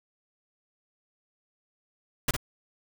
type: noise with echo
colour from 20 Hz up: pink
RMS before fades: -24 dBFS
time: 2.28-2.31 s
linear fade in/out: 5 ms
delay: 56 ms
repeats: 1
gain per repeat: -6 dB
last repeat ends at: 2.366 s
effects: none